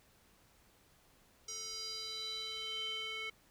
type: tone with band-pass filter sweep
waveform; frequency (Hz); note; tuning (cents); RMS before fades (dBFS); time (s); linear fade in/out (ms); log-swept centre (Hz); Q
square; 440; A4; 0; -42; 1.48-3.3; 5; 5800 to 2500; 5.7
effects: pink hiss -67 dBFS RMS until 3.5 s